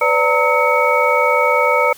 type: tone cluster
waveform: sine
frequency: 502 / 582 / 918 / 1289 / 2235 Hz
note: B4 / D5 / A#5 / E6 / C#7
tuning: +28 / -16 / -27 / -39 / +14 cents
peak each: -18 dBFS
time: 0.01-1.93 s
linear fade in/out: 5 ms
effects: white hiss -42 dBFS RMS until 1.97 s